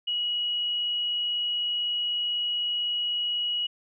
sine tone, 2911 Hz, F#7, 29 cents flat, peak -25 dBFS, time 0.07-3.67 s, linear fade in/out 10 ms, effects none

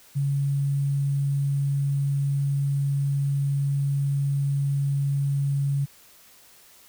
sine tone with sample-and-hold, 140 Hz, C#3, 18 cents sharp, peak -21 dBFS, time 0.15-5.86 s, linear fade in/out 20 ms, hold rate 8820 Hz, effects white hiss -53 dBFS RMS until 6.88 s

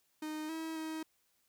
45% pulse tone with pitch steps, 308.7 / 321.9 / 317 Hz, D#4 / E4 / D#4, -14 / -41 / +32 cents, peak -38 dBFS, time 0.22-1.03 s, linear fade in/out 5 ms, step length 270 ms, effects white hiss -75 dBFS RMS until 1.48 s

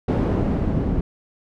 white noise with low-pass filter sweep, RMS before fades -21 dBFS, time 0.08-1.01 s, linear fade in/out 5 ms, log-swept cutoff 350 to 210 Hz, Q 0.71, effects none

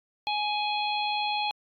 harmonic tone, 836 Hz, G#5, 11 cents sharp, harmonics 1 / 3 / 4 / 5, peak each -28 / -33 / -34 / -35 dBFS, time 0.27-1.51 s, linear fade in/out 0 ms, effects AAC 64 kbps

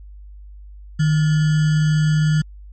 sine tone with sample-and-hold, 153.7 Hz, D#3, 21 cents flat, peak -13 dBFS, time 0.99-2.42 s, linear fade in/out 10 ms, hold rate 1575 Hz, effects added 50 Hz sine -36 dBFS peak until 2.72 s + MP3 32 kbps

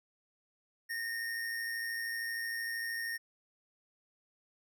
square tone with amplitude modulation, 1841 Hz, A#6, 22 cents flat, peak -34 dBFS, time 0.89-3.18 s, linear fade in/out 20 ms, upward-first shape sine, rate 113 Hz, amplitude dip 40%, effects none

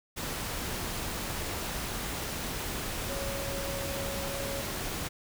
sine tone in noise, 553 Hz, C#5, 4 cents flat, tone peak -37 dBFS, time 3.08-4.63 s, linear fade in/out 20 ms, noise pink, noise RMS -35 dBFS, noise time 0.16-5.09 s, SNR -5 dB, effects none

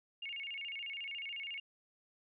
sine tone with vibrato, 2489 Hz, D#7, in tune, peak -40 dBFS, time 0.22-1.6 s, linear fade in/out 5 ms, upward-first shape square, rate 14 Hz, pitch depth 210 cents each way, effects none

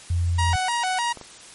sine tone, 86.4 Hz, F2, 18 cents flat, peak -19 dBFS, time 0.1-0.56 s, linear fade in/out 5 ms
sawtooth tone with vibrato, 840 Hz, G#5, 19 cents sharp, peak -18 dBFS, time 0.38-1.13 s, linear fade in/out 10 ms, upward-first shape square, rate 3.3 Hz, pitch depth 210 cents each way
clicks, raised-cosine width 1 ms, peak -25 dBFS, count 2, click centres 1.173 / 1.213 s
effects white hiss -44 dBFS RMS until 1.54 s + MP3 48 kbps

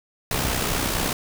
pink noise with amplitude modulation, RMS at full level -22 dBFS, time 0.31-1.13 s, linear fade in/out 2 ms, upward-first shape sine, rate 64.2 Hz, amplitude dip 50%, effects none

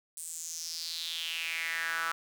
sawtooth tone with high-pass filter sweep, 164.81 Hz, E3, in tune, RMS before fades -36 dBFS, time 0.17-2.12 s, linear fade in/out 0 ms, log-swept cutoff 8900 to 1300 Hz, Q 4.8, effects none

